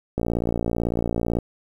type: click train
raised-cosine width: 2 ms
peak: -10 dBFS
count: 71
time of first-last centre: 0.18-1.387 s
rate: 58 Hz
effects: 8-bit